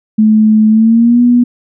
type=tone with pitch glide; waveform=sine; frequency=216.3 to 242.8 Hz; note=A3 to B3; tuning=-29 to -29 cents; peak=-4 dBFS; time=0.18-1.44 s; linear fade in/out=10 ms; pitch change=+200 cents; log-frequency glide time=0.69-1.21 s; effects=none